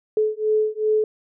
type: beating tone pair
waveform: sine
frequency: 429.2 / 431.8 Hz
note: A4 / A4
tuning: -43 / -33 cents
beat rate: 2.6 Hz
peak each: -21 dBFS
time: 0.17-1.04 s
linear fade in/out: 2 ms
effects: none